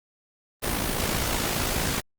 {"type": "noise with amplitude modulation", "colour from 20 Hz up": "pink", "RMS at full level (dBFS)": -24, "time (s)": [0.62, 2.01], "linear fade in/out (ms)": 20, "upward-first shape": "sine", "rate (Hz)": 55.3, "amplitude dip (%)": 55, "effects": ["Opus 32 kbps"]}